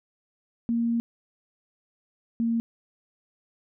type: tone pair in turn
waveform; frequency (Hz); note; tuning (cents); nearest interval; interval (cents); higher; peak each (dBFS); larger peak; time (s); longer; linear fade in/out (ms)
sine; 233.1 / 230.6; A#3 / A#3; 0 / -19; unison; 19; first; -22; neither; 0.69-1 / 2.4-2.6; first; 0
effects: none